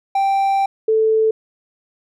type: tone pair in turn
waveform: triangle / sine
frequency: 784 / 440 Hz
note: G5 / A4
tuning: 0 / 0 cents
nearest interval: minor seventh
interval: 1000 cents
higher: first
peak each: -12 dBFS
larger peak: neither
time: 0.15-0.66 / 0.88-1.31 s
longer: first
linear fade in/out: 5 ms
effects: none